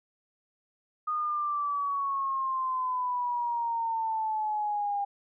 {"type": "exponential sweep", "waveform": "sine", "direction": "down", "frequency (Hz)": [1235, 803], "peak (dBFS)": -27, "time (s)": [1.07, 5.05], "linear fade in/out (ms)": 10, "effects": []}